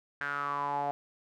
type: tone with band-pass filter sweep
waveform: sawtooth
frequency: 143.2 Hz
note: D3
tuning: 43 cents flat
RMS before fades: -33 dBFS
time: 0.21-0.91 s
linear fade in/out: 0 ms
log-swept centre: 1600 to 730 Hz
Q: 7.6
effects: none